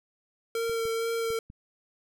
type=tone with vibrato; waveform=square; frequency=456.6 Hz; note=A#4; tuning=36 cents flat; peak=-28 dBFS; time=0.55-1.39 s; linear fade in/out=2 ms; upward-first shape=sine; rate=2.2 Hz; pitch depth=14 cents each way
type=clicks; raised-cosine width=5 ms; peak=-33 dBFS; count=4; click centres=0.696 / 0.854 / 1.304 / 1.501 s
effects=none